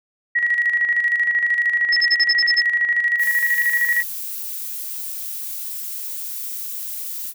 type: tone with tremolo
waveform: sine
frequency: 1912 Hz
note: A#6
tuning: 43 cents sharp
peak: -14 dBFS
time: 0.35-4.03 s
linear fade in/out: 10 ms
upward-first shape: square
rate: 13 Hz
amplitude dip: 50%
type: tone bursts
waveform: sine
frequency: 5220 Hz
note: E8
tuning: 18 cents flat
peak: -14 dBFS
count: 8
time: 1.92-2.61 s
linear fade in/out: 10 ms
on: 46 ms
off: 46 ms
type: noise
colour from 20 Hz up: violet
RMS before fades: -29 dBFS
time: 3.18-7.34 s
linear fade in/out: 50 ms
effects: none